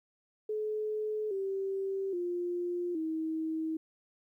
sine tone with pitch steps, 428.2 / 388.2 / 351.8 / 318.9 Hz, A4 / G4 / F4 / D#4, -47 / -17 / +13 / +43 cents, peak -31 dBFS, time 0.49-3.77 s, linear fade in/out 5 ms, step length 820 ms, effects 12-bit

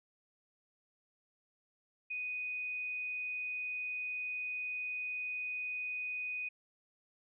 sine tone, 2489 Hz, D#7, in tune, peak -36 dBFS, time 2.1-6.49 s, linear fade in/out 10 ms, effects none

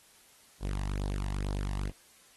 sawtooth tone with flanger, 49 Hz, G1, in tune, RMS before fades -33 dBFS, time 0.6-1.92 s, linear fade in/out 50 ms, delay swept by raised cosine 0.2 to 1.09 ms, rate 2.2 Hz, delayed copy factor +0.65, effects white hiss -60 dBFS RMS until 2.36 s + AAC 32 kbps

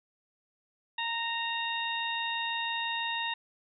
harmonic tone, 926 Hz, A#5, 12 cents flat, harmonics 1 / 2 / 3 / 4, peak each -35 / -36 / -36 / -36 dBFS, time 0.98-3.34 s, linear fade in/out 5 ms, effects none

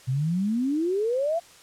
sine exponential sweep, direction up, 123.47 to 698.5 Hz, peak -22 dBFS, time 0.07-1.4 s, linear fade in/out 20 ms, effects white hiss -51 dBFS RMS until 1.62 s + low-pass 9000 Hz 12 dB/octave

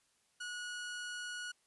sawtooth tone, 1458 Hz, F#6, 26 cents flat, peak -37 dBFS, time 0.4-1.52 s, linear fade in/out 10 ms, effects white hiss -74 dBFS RMS until 1.66 s + resampled to 24000 Hz

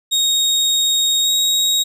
30% pulse tone with pitch glide, 3746 to 3783 Hz, A#7 to A#7, +8 to +25 cents, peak -11 dBFS, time 0.11-1.84 s, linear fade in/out 20 ms, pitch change +17 cents, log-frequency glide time 1.22-1.3 s, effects none

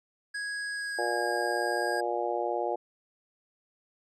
square tone with pitch glide, 1658 to 1630.5 Hz, G#6 to G#6, -3 to -32 cents, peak -33 dBFS, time 0.34-2.01 s, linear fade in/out 10 ms, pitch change -29 cents, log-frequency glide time 0.72-1.23 s
harmonic tone, 118.9 Hz, A#2, 35 cents sharp, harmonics 3 / 4 / 5 / 6 / 7, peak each -34 / -34 / -34 / -34 / -34 dBFS, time 0.98-2.76 s, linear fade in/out 10 ms
effects resampled to 24000 Hz

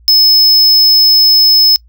square tone, 5200 Hz, E8, 24 cents flat, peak -5 dBFS, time 0.08-1.76 s, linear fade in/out 0 ms, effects noise-tail reverb RT60 0.1 s tail -25 dB re dry + added 58 Hz sine -40 dBFS peak until 1.88 s

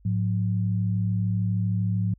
sine tone pair together, 107.03 / 180 Hz, A2 / F#3, -47 / -47 cents, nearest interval major sixth, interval 900 cents, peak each -23 / -27 dBFS, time 0.05-2.14 s, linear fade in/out 5 ms, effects added 50 Hz sine -53 dBFS peak until 2.18 s

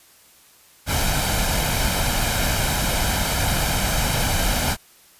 pink noise with comb filter, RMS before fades -21 dBFS, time 0.86-4.77 s, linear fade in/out 50 ms, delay 1.3 ms, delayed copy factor +0.55, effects white hiss -52 dBFS RMS until 5.19 s + resampled to 32000 Hz

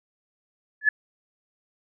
sine tone with exponential growth, 1716 Hz, A6, 44 cents flat, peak -11 dBFS, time 0.81-0.89 s, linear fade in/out 5 ms, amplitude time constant 17 ms, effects none

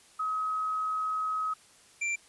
sine / square tone pair in turn, 1272 / 2357 Hz, D#6 / D7, +38 / +6 cents, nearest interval major seventh, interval 1068 cents, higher second, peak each -28 / -29 dBFS, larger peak first, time 0.19-1.54 / 2.01-2.16 s, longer first, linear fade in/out 10 ms, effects white hiss -58 dBFS RMS until 2.28 s + resampled to 24000 Hz

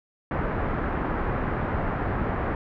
pink low-pass noise, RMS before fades -27 dBFS, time 0.31-2.55 s, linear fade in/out 2 ms, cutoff 1700 Hz, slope 24 dB/octave, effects none

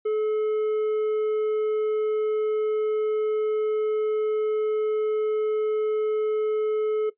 triangle tone, 430 Hz, A4, 40 cents flat, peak -19 dBFS, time 0.05-7.1 s, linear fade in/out 10 ms, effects noise-tail reverb RT60 0.1 s tail -17 dB re dry + resampled to 8000 Hz

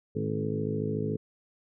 harmonic tone with a mistuned harmonic, 53.7 Hz, A1, 41 cents flat, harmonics 2 / 3 / 4 / 5 / 6 / 7 / 8 / 9, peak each -35 / -34 / -35 / -37 / -40 / -44 / -33 / -42 dBFS, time 0.15-1.17 s, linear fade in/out 10 ms, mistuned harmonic 3, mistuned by -64 cents, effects none

